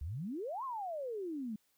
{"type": "exponential two-way sweep", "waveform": "sine", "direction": "up then down", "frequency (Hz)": [65.41, 1108.7, 205.4], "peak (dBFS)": -37, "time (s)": [0.01, 1.56], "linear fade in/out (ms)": 5, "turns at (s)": 0.64, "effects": ["white hiss -75 dBFS RMS until 1.77 s"]}